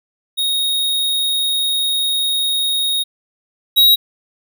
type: tone pair in turn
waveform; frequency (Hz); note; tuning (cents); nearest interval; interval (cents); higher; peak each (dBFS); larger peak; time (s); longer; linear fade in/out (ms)
square; 3745 / 3826; A#7 / A#7; +7 / +44; unison; 37; second; -16 / -8; second; 0.37-3.04 / 3.76-3.96; first; 20
effects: none